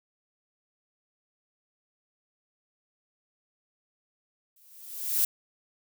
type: noise with exponential growth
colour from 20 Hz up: violet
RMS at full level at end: -22 dBFS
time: 4.56-5.25 s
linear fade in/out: 5 ms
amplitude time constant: 150 ms
effects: none